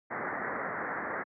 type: low-pass noise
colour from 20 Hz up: white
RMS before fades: -35 dBFS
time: 0.1-1.24 s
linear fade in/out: 20 ms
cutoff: 2000 Hz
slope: 96 dB/octave
effects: high-pass 200 Hz 12 dB/octave